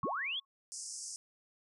sine linear sweep, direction up, 65.41 to 3520 Hz, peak -34 dBFS, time 0.03-0.4 s, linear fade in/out 10 ms
sine tone with exponential decay, 1100 Hz, C#6, 14 cents flat, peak -32 dBFS, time 0.03-0.45 s, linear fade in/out 2 ms, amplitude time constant 90 ms
pink band-pass noise, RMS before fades -44 dBFS, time 0.72-1.16 s, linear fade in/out 0 ms, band 5000 to 9700 Hz, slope 96 dB/octave
effects none

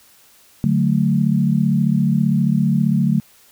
sine chord, D major, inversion none, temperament equal, 146.83 / 185 / 220 Hz, D3 / F#3 / A3, 0 / 0 / 0 cents, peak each -18 dBFS, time 0.64-3.2 s, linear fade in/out 0 ms, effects white hiss -51 dBFS RMS until 3.51 s

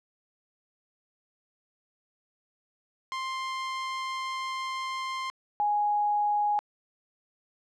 sawtooth / sine tone pair in turn, 1051 / 830 Hz, C6 / G#5, +7 / -1 cents, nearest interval major third, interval 408 cents, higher first, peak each -27 / -23 dBFS, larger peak second, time 3.12-5.3 / 5.6-6.59 s, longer first, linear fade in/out 0 ms, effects low-pass 5000 Hz 12 dB/octave

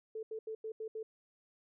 sine tone bursts at uneven times, 439.9 Hz, A4, in tune, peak -38 dBFS, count 6, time 0.15-0.23 / 0.31-0.39 / 0.47-0.55 / 0.64-0.72 / 0.8-0.88 / 0.95-1.03 s, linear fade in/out 5 ms, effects none

